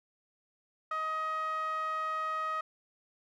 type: tone with band-pass filter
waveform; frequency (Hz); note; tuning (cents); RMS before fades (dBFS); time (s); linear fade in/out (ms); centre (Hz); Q
sawtooth; 630; D#5; +21; -34; 0.91-2.61; 5; 1400; 9.7
effects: none